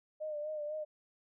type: tone with vibrato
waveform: sine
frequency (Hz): 605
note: D#5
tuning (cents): -49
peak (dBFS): -36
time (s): 0.2-0.85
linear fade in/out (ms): 20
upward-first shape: sine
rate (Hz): 4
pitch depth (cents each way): 45
effects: none